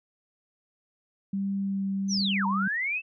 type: tone with vibrato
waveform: sine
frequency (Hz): 196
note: G3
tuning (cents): 0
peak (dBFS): -26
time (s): 1.33-2.68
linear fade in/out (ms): 5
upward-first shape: sine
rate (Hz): 1.3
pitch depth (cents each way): 9
type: linear two-way sweep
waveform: sine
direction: down then up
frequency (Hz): 6290 to 880 to 2689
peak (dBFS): -26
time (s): 2.08-3.02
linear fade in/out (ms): 50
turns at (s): 2.46
effects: none